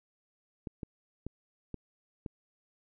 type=clicks; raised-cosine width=3 ms; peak=-25 dBFS; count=5; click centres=0.672 / 0.832 / 1.266 / 1.743 / 2.262 s; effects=none